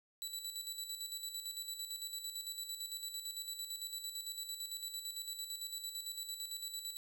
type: tone with tremolo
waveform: 20% pulse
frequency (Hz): 3951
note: B7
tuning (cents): 0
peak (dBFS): -34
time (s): 0.22-6.97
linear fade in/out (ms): 0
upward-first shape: square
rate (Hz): 8.9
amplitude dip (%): 55
effects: none